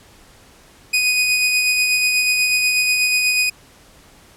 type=tone with tremolo; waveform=sawtooth; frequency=2489 Hz; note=D#7; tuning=in tune; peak=-10 dBFS; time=0.93-3.5 s; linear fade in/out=10 ms; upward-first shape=sine; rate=8.2 Hz; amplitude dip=30%; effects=pink hiss -48 dBFS RMS until 4.36 s + low-pass 12000 Hz 12 dB/octave